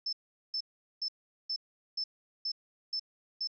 sine tone bursts, 5274 Hz, E8, in tune, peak -31 dBFS, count 8, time 0.06-3.474 s, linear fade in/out 5 ms, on 68 ms, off 410 ms, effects none

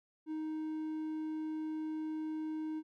triangle tone, 312.3 Hz, D#4, 7 cents sharp, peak -34 dBFS, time 0.26-2.83 s, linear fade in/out 50 ms, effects none

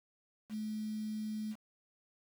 sine tone with quantisation, 215.1 Hz, A3, 39 cents flat, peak -36 dBFS, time 0.49-1.56 s, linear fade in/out 50 ms, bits 9, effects none

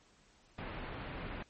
pink low-pass noise, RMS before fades -43 dBFS, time 0.58-1.43 s, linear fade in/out 5 ms, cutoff 2900 Hz, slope 24 dB/octave, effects pink hiss -66 dBFS RMS until 1.49 s + MP3 32 kbps

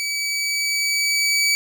20% pulse tone with level ramp, 2286 Hz, D7, 47 cents flat, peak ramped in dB -18 to -11 dBFS, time 0-1.55 s, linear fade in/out 0 ms, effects none

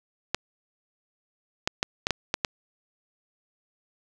clicks, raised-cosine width 0.2 ms, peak -6 dBFS, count 7, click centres 0.346 / 1.675 / 1.829 / 2.069 / 2.107 / 2.341 / 2.448 s, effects none

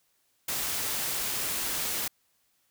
white noise, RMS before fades -31 dBFS, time 0.48-2.08 s, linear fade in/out 5 ms, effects white hiss -71 dBFS RMS until 2.7 s

